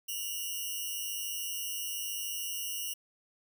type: tone pair together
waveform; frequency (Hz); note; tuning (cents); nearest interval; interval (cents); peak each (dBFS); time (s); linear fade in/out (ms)
5% pulse; 2801 / 2960; F7 / F#7; +4 / 0; minor second; 96; -28 / -29; 0.08-2.94; 10
effects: none